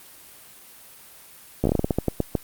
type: slowing click train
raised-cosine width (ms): 2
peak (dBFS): -7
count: 13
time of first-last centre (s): 1.64-2.353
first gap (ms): 14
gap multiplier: 1.24
effects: white hiss -47 dBFS RMS until 2.43 s + Opus 32 kbps